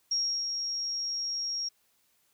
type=tone with ADSR envelope; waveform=sine; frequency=5588 Hz; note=F8; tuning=in tune; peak=-25 dBFS; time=0.11-1.69 s; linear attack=7 ms; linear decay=330 ms; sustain=-5 dB; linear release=9 ms; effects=white hiss -70 dBFS RMS until 2.33 s